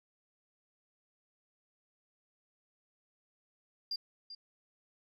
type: tone with echo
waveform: sine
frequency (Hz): 4797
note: D8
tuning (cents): +36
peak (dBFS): -32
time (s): 3.91-3.96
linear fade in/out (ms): 5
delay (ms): 390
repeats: 1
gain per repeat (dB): -12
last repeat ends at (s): 4.35
effects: tanh soft clip ceiling -29 dBFS + MP3 96 kbps